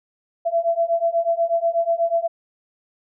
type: beating tone pair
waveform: sine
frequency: 668 / 676.2 Hz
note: E5 / E5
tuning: +23 / +44 cents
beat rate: 8.2 Hz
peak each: -21 / -20 dBFS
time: 0.45-2.28 s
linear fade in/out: 20 ms
effects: none